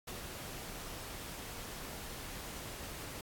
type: noise with ADSR envelope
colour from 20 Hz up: pink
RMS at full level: -43 dBFS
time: 0.07-3.21 s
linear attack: 9 ms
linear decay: 110 ms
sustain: -2 dB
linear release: 4 ms
effects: AAC 64 kbps